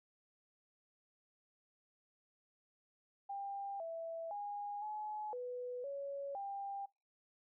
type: tone with pitch steps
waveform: sine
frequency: 796 / 660 / 819 / 849 / 494.7 / 559 / 795 Hz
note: G5 / E5 / G#5 / G#5 / B4 / C#5 / G5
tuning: +26 / +2 / -24 / +38 / +3 / +14 / +24 cents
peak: -40 dBFS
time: 3.29-6.86 s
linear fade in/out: 10 ms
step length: 510 ms
effects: noise-tail reverb RT60 0.3 s tail -26 dB re dry